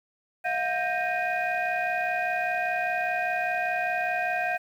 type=tone cluster; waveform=sine; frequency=653 / 718 / 1578 / 1865 / 2475 Hz; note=E5 / F5 / G6 / A#6 / D#7; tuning=-17 / +48 / +11 / 0 / -10 cents; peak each=-34 / -27 / -30 / -35 / -32 dBFS; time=0.44-4.58 s; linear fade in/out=20 ms; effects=tanh soft clip ceiling -17 dBFS + 9-bit